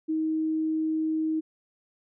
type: tone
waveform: sine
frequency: 315.7 Hz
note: D#4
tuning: 25 cents sharp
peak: -24 dBFS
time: 0.08-1.41 s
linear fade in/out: 20 ms
effects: none